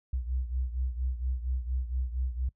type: beating tone pair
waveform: sine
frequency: 62.2 / 66.5 Hz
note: B1 / C2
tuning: +13 / +29 cents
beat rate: 4.3 Hz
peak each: -30 / -35 dBFS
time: 0.13-2.49 s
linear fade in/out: 5 ms
effects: noise-tail reverb RT60 0.1 s tail -21 dB re dry